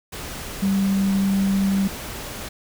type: tone in noise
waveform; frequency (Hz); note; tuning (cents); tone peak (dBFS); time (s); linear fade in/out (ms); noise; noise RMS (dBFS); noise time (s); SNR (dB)
sine; 195.2; G3; -7; -17; 0.62-1.88; 10; pink; -33; 0.12-2.49; +13
effects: none